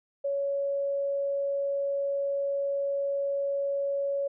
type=tone; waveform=sine; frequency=559 Hz; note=C#5; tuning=14 cents sharp; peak=-26 dBFS; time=0.24-4.28 s; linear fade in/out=10 ms; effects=none